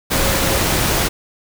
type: tone in noise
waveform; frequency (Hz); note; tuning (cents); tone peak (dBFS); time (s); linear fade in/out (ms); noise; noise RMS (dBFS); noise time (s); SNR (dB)
sine; 542; C#5; -39; -25; 0.14-0.6; 20; pink; -17; 0.1-1.09; -11
effects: none